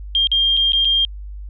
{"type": "tone with dropouts", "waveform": "sine", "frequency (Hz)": 3204, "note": "G7", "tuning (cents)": 37, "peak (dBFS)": -13, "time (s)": [0.15, 1.05], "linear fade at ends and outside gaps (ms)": 1, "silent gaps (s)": [[0.271, 0.316], [0.568, 0.572], [0.721, 0.732], [0.848, 0.852]], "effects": ["added 50 Hz sine -29 dBFS peak until 1.49 s"]}